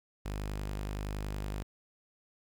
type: tone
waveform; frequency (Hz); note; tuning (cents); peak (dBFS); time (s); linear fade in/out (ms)
sawtooth; 50.7; G#1; -41; -31; 0.25-1.63; 10
effects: 11-bit